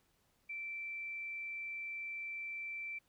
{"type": "tone", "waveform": "sine", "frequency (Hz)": 2337, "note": "D7", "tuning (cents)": -9, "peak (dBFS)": -40, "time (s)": [0.49, 2.99], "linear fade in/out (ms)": 10, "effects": ["pink hiss -75 dBFS RMS until 3.08 s"]}